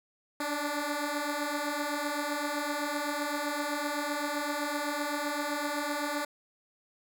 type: beating tone pair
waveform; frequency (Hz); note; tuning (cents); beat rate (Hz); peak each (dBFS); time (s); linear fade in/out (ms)
10% pulse; 287.5 / 295.3; D4 / D4; -37 / +10; 7.8; -27 / -24; 0.4-6.25; 5
effects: none